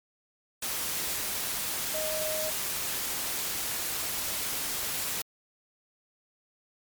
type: tone in noise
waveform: sine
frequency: 622.3 Hz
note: D#5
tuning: in tune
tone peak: -32 dBFS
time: 1.94-2.5 s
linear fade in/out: 5 ms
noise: white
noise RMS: -32 dBFS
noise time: 0.62-5.22 s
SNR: -3 dB
effects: MP3 96 kbps